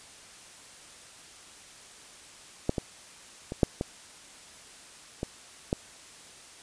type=clicks; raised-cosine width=2 ms; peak=-11 / -15 / -20 / -6 / -15 / -17 / -12 dBFS; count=7; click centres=2.694 / 2.782 / 3.521 / 3.632 / 3.811 / 5.231 / 5.729 s; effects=white hiss -50 dBFS RMS until 6.62 s + resampled to 22050 Hz